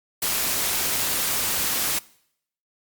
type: noise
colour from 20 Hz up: white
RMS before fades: -24 dBFS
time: 0.22-1.99 s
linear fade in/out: 5 ms
effects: noise-tail reverb RT60 0.7 s tail -22 dB re dry + Opus 48 kbps